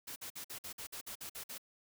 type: noise bursts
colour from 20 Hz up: white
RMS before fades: -45 dBFS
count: 11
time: 0.07-1.581 s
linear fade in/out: 10 ms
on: 91 ms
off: 51 ms
effects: none